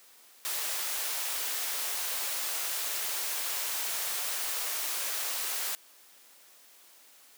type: high-pass noise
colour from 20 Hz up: white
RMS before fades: -33 dBFS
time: 0.45-5.75 s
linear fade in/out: 0 ms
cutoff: 480 Hz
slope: 12 dB/octave
effects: white hiss -57 dBFS RMS until 7.37 s + high-pass 300 Hz 12 dB/octave